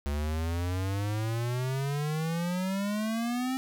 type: exponential sweep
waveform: square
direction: up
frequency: 70.9 to 264.4 Hz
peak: -29 dBFS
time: 0.06-3.57 s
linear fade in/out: 0 ms
effects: none